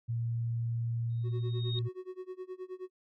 sine tone, 116.54 Hz, A#2, in tune, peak -30 dBFS, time 0.08-1.89 s, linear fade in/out 20 ms
sine tone with exponential growth, 3729 Hz, A#7, in tune, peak -34 dBFS, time 1.1-1.79 s, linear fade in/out 1 ms, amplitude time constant 150 ms
triangle tone with tremolo, 370 Hz, F#4, in tune, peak -35 dBFS, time 1.23-2.9 s, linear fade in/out 50 ms, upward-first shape sine, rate 9.5 Hz, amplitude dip 95%
effects none

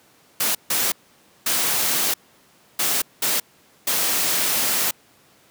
white noise bursts at uneven times, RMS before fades -21 dBFS, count 6, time 0.4-0.55 / 0.7-0.92 / 1.46-2.14 / 2.79-3.02 / 3.22-3.4 / 3.87-4.91 s, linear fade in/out 5 ms, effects pink hiss -55 dBFS RMS until 5.5 s + high-pass 150 Hz 12 dB/octave

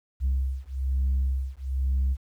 sine beating tone pair, 65.7 / 66.8 Hz, C2 / C2, +8 / +36 cents, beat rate 1.1 Hz, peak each -25 dBFS, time 0.2-2.17 s, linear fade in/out 50 ms, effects tanh soft clip ceiling -19 dBFS + 10-bit

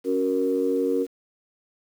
sine chord, F# major, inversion second, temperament equal, 277.2 / 370 / 466.2 Hz, C#4 / F#4 / A#4, 0 / 0 / 0 cents, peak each -25 / -26 / -23 dBFS, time 0.04-1.07 s, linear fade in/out 50 ms, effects tanh soft clip ceiling -11 dBFS + 8-bit

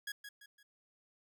sawtooth tone with echo, 1661.2 Hz, G#6, in tune, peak -35 dBFS, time 0.07-0.12 s, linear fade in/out 5 ms, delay 170 ms, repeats 3, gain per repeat -8 dB, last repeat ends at 0.63 s, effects none

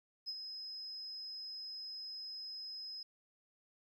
sine tone with ADSR envelope, 5090 Hz, D#8, 39 cents sharp, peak -36 dBFS, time 0.26-3.03 s, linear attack 28 ms, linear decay 48 ms, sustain -7 dB, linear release 4 ms, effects tanh soft clip ceiling -33 dBFS + 12-bit

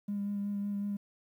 triangle tone with vibrato, 202.6 Hz, G#3, 43 cents flat, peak -28 dBFS, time 0.08-0.97 s, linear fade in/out 10 ms, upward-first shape sine, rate 5.4 Hz, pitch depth 15 cents each way, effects tanh soft clip ceiling -29 dBFS + 11-bit

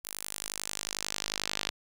sawtooth tone with band-pass filter sweep, 51.2 Hz, G#1, 24 cents flat, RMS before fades -37 dBFS, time 0.04-1.7 s, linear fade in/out 10 ms, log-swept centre 12000 to 3900 Hz, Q 1.2, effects none

